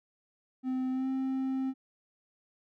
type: tone with pitch glide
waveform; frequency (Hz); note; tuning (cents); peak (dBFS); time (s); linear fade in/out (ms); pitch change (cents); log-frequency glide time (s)
triangle; 258.1 to 264.1; C4 to C4; -23 to +16; -27; 0.63-1.74; 50; +39; 0.91-1.08
effects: none